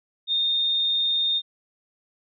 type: tone with vibrato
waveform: sine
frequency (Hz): 3659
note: A#7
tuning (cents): -33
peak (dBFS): -20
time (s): 0.27-1.42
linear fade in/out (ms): 50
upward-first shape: sine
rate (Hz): 20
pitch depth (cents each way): 10
effects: none